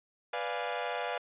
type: chord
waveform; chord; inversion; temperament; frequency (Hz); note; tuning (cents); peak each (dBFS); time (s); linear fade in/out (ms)
sawtooth; B diminished seventh; none; equal; 493.9 / 587.3 / 698.5 / 830.6; B4 / D5 / F5 / Ab5; 0 / 0 / 0 / 0; -34 / -35 / -33 / -35; 0.33-1.18; 5
effects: resampled to 8000 Hz